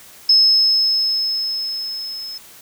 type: tone with level ramp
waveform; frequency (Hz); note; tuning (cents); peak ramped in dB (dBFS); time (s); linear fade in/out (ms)
sine; 5190; E8; -28; -8 to -28; 0.29-2.38; 5
effects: white hiss -43 dBFS RMS until 2.61 s